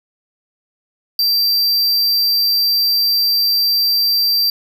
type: tone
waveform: square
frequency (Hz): 4699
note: D8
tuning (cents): 0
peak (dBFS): -13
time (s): 1.19-4.5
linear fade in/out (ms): 2
effects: none